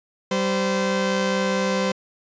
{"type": "tone pair together", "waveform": "sawtooth", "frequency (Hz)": [193.43, 516], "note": ["G3", "C5"], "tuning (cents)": [-23, -24], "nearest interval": "octave + perfect fourth", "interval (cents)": 1699, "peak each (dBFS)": -19, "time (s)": [0.31, 1.92], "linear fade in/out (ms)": 5, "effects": ["resampled to 16000 Hz"]}